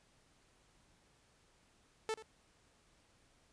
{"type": "tone with echo", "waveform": "sawtooth", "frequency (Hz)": 440, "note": "A4", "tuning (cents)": 0, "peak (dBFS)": -31, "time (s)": [2.09, 2.14], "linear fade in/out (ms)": 0, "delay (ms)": 84, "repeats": 1, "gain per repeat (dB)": -15, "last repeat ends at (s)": 2.224, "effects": ["pink hiss -70 dBFS RMS until 3.52 s", "resampled to 22050 Hz"]}